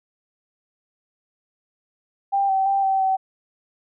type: tone with pitch steps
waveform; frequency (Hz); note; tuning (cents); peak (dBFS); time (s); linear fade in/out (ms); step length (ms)
sine; 792 / 770 / 787 / 772 / 764; G5 / G5 / G5 / G5 / G5; +18 / -31 / +7 / -27 / -45; -17; 2.32-3.17; 20; 170
effects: none